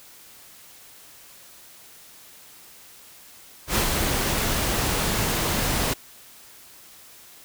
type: noise with ADSR envelope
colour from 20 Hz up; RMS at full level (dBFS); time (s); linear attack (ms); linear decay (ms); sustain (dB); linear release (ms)
pink; -21; 3.67-5.94; 88; 110; -3; 12
effects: white hiss -48 dBFS RMS until 7.44 s